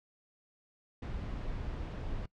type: noise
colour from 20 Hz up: brown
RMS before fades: -38 dBFS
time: 1.02-2.26 s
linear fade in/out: 5 ms
effects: noise-tail reverb RT60 0.1 s tail -22 dB re dry + low-pass 4000 Hz 12 dB/octave